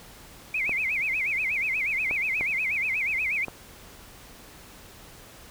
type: tone with vibrato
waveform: sine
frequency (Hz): 2306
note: D7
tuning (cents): -32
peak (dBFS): -24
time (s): 0.54-3.45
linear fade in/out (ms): 5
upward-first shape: sine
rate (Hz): 8.3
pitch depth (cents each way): 200
type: clicks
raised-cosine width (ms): 1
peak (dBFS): -20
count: 4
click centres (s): 0.694 / 2.111 / 2.41 / 3.483
effects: pink hiss -48 dBFS RMS until 5.5 s